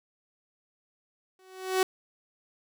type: tone with exponential growth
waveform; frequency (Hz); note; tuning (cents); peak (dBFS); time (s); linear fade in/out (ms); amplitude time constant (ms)
sawtooth; 375; F#4; +23; -16; 1.39-1.83; 2; 95
effects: none